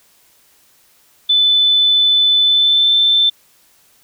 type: tone with pitch glide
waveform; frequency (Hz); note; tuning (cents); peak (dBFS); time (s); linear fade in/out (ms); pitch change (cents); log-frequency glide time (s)
sine; 3506 to 3543; A7 to A7; -7 to +11; -9; 1.29-3.3; 10; +18; 2.41-2.94
effects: white hiss -53 dBFS RMS until 4.03 s